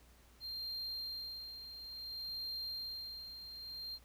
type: tone with tremolo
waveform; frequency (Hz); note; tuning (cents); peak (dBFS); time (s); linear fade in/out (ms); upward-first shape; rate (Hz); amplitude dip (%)
triangle; 4186; C8; 0; -38; 0.4-3.99; 50; sine; 0.58; 60
effects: added 60 Hz sine -62 dBFS peak until 4.04 s + pink hiss -66 dBFS RMS until 4.04 s